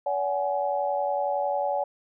sine tone cluster, 571 / 750 / 841 Hz, D5 / F#5 / G#5, -49 / +23 / +22 cents, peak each -27 / -29 / -29 dBFS, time 0.06-1.84 s, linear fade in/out 5 ms, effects none

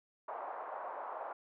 pink band-pass noise, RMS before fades -43 dBFS, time 0.28-1.33 s, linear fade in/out 5 ms, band 640 to 1100 Hz, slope 24 dB/octave, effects none

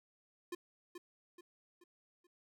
square tone with echo, 351.5 Hz, F4, 11 cents sharp, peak -40 dBFS, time 0.52-0.55 s, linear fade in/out 5 ms, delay 430 ms, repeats 4, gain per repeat -7 dB, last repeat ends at 2.27 s, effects none

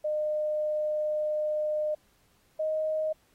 sine tone pair in turn, 608 / 624 Hz, D#5 / D#5, -40 / +5 cents, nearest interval unison, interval 45 cents, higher second, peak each -26 / -26 dBFS, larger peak neither, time 0.04-1.95 / 2.59-3.13 s, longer first, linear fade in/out 10 ms, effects pink hiss -67 dBFS RMS until 3.34 s + AAC 48 kbps

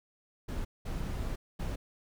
brown noise bursts at uneven times, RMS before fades -35 dBFS, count 3, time 0.48-0.65 / 0.85-1.36 / 1.59-1.76 s, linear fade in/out 10 ms, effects none

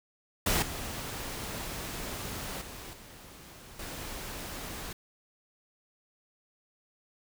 pink noise with level steps, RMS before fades -27 / -38 / -44 / -50 / -40 dBFS, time 0.46-4.93 s, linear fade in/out 5 ms, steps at 0.62 / 2.61 / 2.93 / 3.79 s, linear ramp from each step 5 ms, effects none

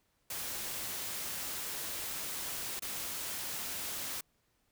white noise with dropouts, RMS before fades -39 dBFS, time 0.3-4.21 s, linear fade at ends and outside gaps 5 ms, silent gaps 2.795-2.821 s, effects pink hiss -75 dBFS RMS until 4.71 s

